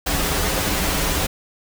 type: noise with comb filter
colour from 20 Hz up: pink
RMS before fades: -21 dBFS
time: 0.06-1.27 s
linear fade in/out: 10 ms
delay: 8.5 ms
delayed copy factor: -0.7
effects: none